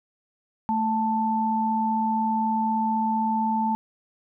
sine tone pair together, 221.2 / 882 Hz, A3 / A5, +9 / +4 cents, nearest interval 2 octaves, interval 2395 cents, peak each -25 / -23 dBFS, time 0.69-3.75 s, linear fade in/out 0 ms, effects none

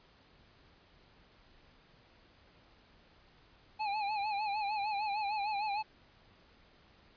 square tone with vibrato, 830.6 Hz, G#5, in tune, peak -33 dBFS, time 3.79-5.83 s, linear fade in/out 20 ms, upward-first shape sine, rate 6.6 Hz, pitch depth 81 cents each way, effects pink hiss -63 dBFS RMS until 7.16 s + resampled to 11025 Hz

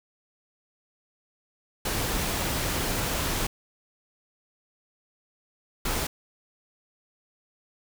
pink noise bursts at uneven times, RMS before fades -28 dBFS, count 2, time 1.85-3.47 / 5.85-6.07 s, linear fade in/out 5 ms, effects none

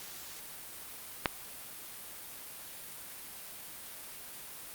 click, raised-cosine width 0.3 ms, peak -9 dBFS, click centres 1.258 s, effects white hiss -46 dBFS RMS until 4.74 s + Opus 48 kbps

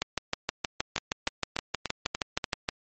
two click trains, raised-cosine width 0.2 ms, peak -11 / -9 dBFS, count 6 / 18, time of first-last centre 0.98-2.442 / 0.02-2.689 s, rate 3.42 / 6.37 Hz, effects MP3 32 kbps

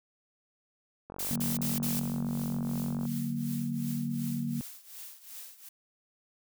click train, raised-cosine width 1 ms, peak -29 dBFS, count 93, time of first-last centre 1.1-3.053 s, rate 47.1 Hz
blue noise bursts, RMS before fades -34 dBFS, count 4, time 1.19-1.996 s, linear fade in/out 5 ms, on 170 ms, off 42 ms
sine chord, D augmented, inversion none, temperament equal, 146.83 / 185 / 233.1 Hz, D3 / F#3 / A#3, 0 / 0 / 0 cents, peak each -35 / -38 / -32 dBFS, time 1.31-4.61 s, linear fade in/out 0 ms
blue noise with tremolo, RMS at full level -43 dBFS, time 1.96-5.69 s, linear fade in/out 5 ms, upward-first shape triangle, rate 2.7 Hz, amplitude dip 85%
effects none

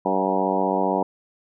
harmonic tone with a mistuned harmonic, 95.5 Hz, G2, 45 cents flat, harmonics 2 / 3 / 4 / 5 / 6 / 7 / 8 / 9 / 10, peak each -28 / -28 / -28 / -28 / -28 / -28 / -28 / -28 / -28 dBFS, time 0.05-1.03 s, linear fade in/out 5 ms, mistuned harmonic 7, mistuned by +23 cents, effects none

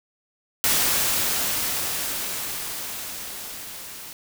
white noise with level ramp, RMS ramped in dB -20 to -39 dBFS, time 0.64-4.13 s, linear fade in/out 0 ms, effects none

